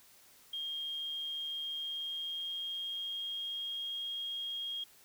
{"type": "tone with pitch glide", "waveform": "sine", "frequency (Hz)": [3227, 3257], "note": ["G7", "G#7"], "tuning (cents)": [50, -34], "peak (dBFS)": -36, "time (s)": [0.53, 4.84], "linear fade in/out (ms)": 5, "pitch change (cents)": 16, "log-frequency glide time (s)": [1.76, 4.09], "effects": ["white hiss -61 dBFS RMS until 5.04 s"]}